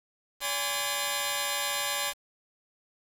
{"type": "tone cluster", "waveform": "10% pulse", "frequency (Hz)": [572, 820, 1023, 3633], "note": ["D5", "G#5", "C6", "A#7"], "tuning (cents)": [-46, -22, -39, -45], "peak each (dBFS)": -26, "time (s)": [0.4, 2.14], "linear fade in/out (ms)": 50, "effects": ["resampled to 32000 Hz", "7-bit"]}